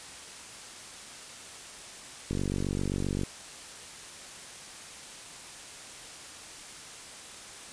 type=click train; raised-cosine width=3 ms; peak=-18 dBFS; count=45; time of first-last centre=2.31-3.234 s; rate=47.6 Hz; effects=white hiss -45 dBFS RMS until 7.72 s + resampled to 22050 Hz